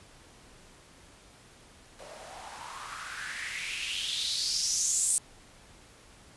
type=noise with band-pass filter sweep; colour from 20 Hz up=blue; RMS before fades=-33 dBFS; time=1.99-5.18 s; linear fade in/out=0 ms; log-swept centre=530 to 8700 Hz; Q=4.7; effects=pink hiss -55 dBFS RMS until 6.36 s + resampled to 24000 Hz